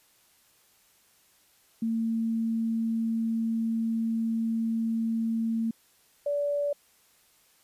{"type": "tone pair in turn", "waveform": "sine", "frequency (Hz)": [226.4, 577.1], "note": ["A3", "D5"], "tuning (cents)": [50, -30], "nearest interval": "octave + major third", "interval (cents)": 1620, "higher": "second", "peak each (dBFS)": -25, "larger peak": "neither", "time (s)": [[1.82, 5.71], [6.26, 6.73]], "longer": "first", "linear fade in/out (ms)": 5, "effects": ["white hiss -63 dBFS RMS until 7.63 s", "resampled to 32000 Hz"]}